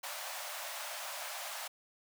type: high-pass noise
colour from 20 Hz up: pink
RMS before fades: -42 dBFS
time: 0.03-1.68 s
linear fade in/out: 10 ms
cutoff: 560 Hz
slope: 96 dB/octave
effects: none